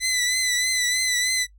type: tone with vibrato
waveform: 15% pulse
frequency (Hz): 2005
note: B6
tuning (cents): +26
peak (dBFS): -14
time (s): 0-1.47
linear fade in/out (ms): 50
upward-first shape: triangle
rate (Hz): 3.2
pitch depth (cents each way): 48
effects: noise-tail reverb RT60 0.1 s tail -21 dB re dry + added 50 Hz sine -49 dBFS peak until 1.58 s